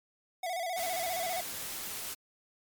square tone with vibrato, 703 Hz, F5, 11 cents sharp, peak -33 dBFS, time 0.43-1.41 s, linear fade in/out 5 ms, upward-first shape square, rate 15 Hz, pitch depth 82 cents each way
white noise, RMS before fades -39 dBFS, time 0.76-2.15 s, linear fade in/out 20 ms
effects MP3 96 kbps

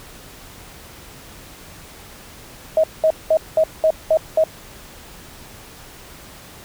sine tone bursts, 634 Hz, D#5, 32 cents sharp, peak -11 dBFS, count 7, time 2.77-4.439 s, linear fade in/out 2 ms, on 67 ms, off 200 ms, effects pink hiss -41 dBFS RMS until 6.64 s

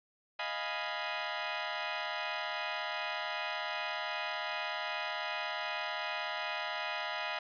15% pulse chord, F half-diminished seventh, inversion third, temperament equal, 622.3 / 698.5 / 830.6 / 987.8 Hz, Eb5 / F5 / Ab5 / Cb6, 0 / 0 / 0 / 0 cents, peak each -34 dBFS, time 0.39-7.39 s, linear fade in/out 5 ms, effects resampled to 11025 Hz + 10-bit

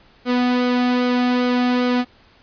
sawtooth tone with flanger, 247.6 Hz, B3, 5 cents sharp, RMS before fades -18 dBFS, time 0.25-2.05 s, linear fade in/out 50 ms, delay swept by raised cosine 1.1 to 1.97 ms, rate 2.5 Hz, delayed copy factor -0.5, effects pink hiss -52 dBFS RMS until 2.42 s + resampled to 11025 Hz

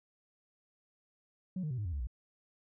sine tone with pitch steps, 185 / 152.89 / 126.36 / 104.43 / 86.31 / 71.33 / 58.95 Hz, F#3 / D#3 / B2 / G#2 / F2 / D2 / A#1, 0 / -30 / +40 / +10 / -20 / -50 / +20 cents, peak -32 dBFS, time 1.56-2.071 s, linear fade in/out 5 ms, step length 73 ms, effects tanh soft clip ceiling -31 dBFS

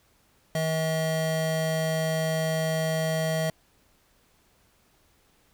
square tone pair together, 160 / 640 Hz, D#3 / D#5, +49 / +49 cents, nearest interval 2 octaves, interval 2400 cents, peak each -28 dBFS, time 0.55-3.5 s, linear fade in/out 2 ms, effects pink hiss -64 dBFS RMS until 5.53 s

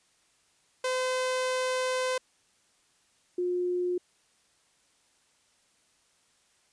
sawtooth / sine tone pair in turn, 512 / 357.5 Hz, C5 / F4, -38 / +41 cents, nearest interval tritone, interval 621 cents, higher first, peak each -23 / -26 dBFS, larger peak first, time 0.84-2.18 / 3.38-3.98 s, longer first, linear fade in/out 5 ms, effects white hiss -67 dBFS RMS until 6.72 s + resampled to 22050 Hz

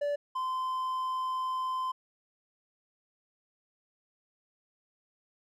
triangle tone pair in turn, 579 / 1031.7 Hz, D5 / C6, -25 / -25 cents, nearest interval minor seventh, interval 1000 cents, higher second, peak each -26 / -28 dBFS, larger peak first, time 0.01-0.16 / 0.35-1.92 s, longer second, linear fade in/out 10 ms, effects none

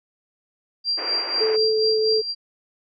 sine tone with tremolo, 4739 Hz, D8, 15 cents sharp, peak -19 dBFS, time 0.84-2.35 s, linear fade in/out 50 ms, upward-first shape sine, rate 4.1 Hz, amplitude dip 65%
pink band-pass noise, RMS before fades -33 dBFS, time 0.97-1.57 s, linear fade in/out 20 ms, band 330 to 2600 Hz, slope 48 dB/octave
sine tone with vibrato, 436.6 Hz, A4, 13 cents flat, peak -18 dBFS, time 1.4-2.22 s, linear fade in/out 20 ms, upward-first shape sine, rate 4.6 Hz, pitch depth 8 cents each way
effects none

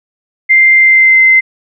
sine tone with pitch glide, 2093 to 2069 Hz, C7 to C7, 0 to -20 cents, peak -3 dBFS, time 0.49-1.41 s, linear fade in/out 20 ms, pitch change -20 cents, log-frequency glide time 0.75-1.22 s, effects none

